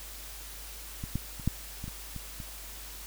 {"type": "clicks", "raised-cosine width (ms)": 5, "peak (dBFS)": [-23, -17, -30, -13, -26, -27, -27, -29], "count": 8, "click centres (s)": [1.039, 1.156, 1.398, 1.476, 1.841, 1.88, 2.163, 2.402], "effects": ["added 50 Hz sine -46 dBFS peak until 3.06 s", "white hiss -45 dBFS RMS until 3.06 s"]}